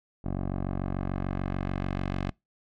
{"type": "tone with low-pass filter sweep", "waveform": "10% pulse", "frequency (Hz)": 46.8, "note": "F#1", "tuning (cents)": 20, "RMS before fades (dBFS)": -31, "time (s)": [0.24, 2.31], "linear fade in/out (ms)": 10, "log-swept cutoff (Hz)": [720, 3500], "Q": 0.75, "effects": ["noise-tail reverb RT60 0.2 s tail -25 dB re dry"]}